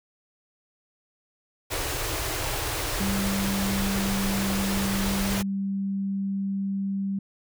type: band-stop noise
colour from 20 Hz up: pink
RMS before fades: -29 dBFS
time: 1.7-5.43 s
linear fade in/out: 20 ms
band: 140 to 280 Hz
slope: 96 dB/octave
type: tone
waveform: sine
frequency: 196 Hz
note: G3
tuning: in tune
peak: -25 dBFS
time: 3-7.19 s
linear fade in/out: 5 ms
effects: none